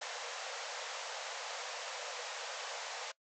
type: band-pass noise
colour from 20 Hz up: pink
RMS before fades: -43 dBFS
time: 0.01-3.12 s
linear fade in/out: 10 ms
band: 470 to 7500 Hz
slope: 96 dB/octave
effects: noise-tail reverb RT60 0.1 s tail -22 dB re dry